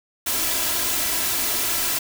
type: noise with comb filter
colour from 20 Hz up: white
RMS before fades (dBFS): -23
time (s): 0.26-1.99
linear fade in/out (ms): 10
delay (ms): 3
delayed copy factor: +0.55
effects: none